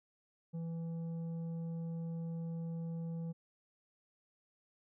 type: tone with tanh clipping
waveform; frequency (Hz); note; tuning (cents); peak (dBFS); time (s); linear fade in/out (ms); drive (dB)
sine; 165.8; E3; +10; -39; 0.53-3.33; 20; 7
effects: none